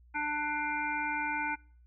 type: harmonic tone with a mistuned harmonic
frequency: 297 Hz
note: D4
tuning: 20 cents sharp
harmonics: 1 / 3 / 5 / 7 / 8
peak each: -41 / -34 / -35 / -39 / -38 dBFS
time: 0.14-1.56 s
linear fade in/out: 20 ms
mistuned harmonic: 7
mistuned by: +18 cents
effects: noise-tail reverb RT60 0.5 s tail -25 dB re dry + added 60 Hz sine -56 dBFS peak until 1.86 s